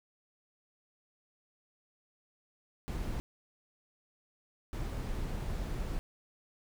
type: noise bursts at uneven times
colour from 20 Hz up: brown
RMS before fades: -36 dBFS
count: 2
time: 2.88-3.2 / 4.73-5.99 s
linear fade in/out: 0 ms
effects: none